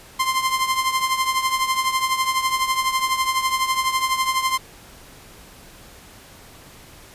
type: tone with tremolo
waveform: sawtooth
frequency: 1046.5 Hz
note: C6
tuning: in tune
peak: -12 dBFS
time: 0.19-4.58 s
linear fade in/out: 10 ms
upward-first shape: triangle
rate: 12 Hz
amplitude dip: 75%
effects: pink hiss -45 dBFS RMS until 7.14 s + resampled to 32000 Hz